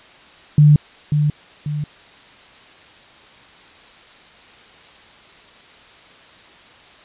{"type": "tone with echo", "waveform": "sine", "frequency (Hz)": 148.7, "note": "D3", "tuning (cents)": 22, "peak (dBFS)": -6, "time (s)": [0.58, 0.76], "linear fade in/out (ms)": 2, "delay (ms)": 540, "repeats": 2, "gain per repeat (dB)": -7, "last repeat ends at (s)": 1.84, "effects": ["white hiss -45 dBFS RMS until 7.04 s", "resampled to 8000 Hz"]}